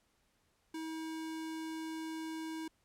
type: tone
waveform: square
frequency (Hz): 320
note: D#4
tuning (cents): +49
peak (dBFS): -40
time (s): 0.74-2.68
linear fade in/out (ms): 5
effects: pink hiss -75 dBFS RMS until 2.84 s + low-pass 12000 Hz 12 dB/octave